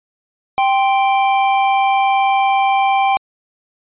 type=tone pair together; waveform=square; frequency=784 / 1046.5 Hz; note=G5 / C6; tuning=0 / 0 cents; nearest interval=perfect fourth; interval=500 cents; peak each=-13 / -21 dBFS; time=0.58-3.17 s; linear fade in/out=0 ms; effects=resampled to 8000 Hz